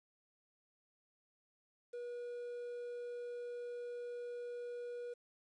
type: tone with quantisation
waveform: triangle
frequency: 483 Hz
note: B4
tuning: 39 cents flat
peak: -40 dBFS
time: 1.93-5.14 s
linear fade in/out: 10 ms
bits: 11
effects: resampled to 22050 Hz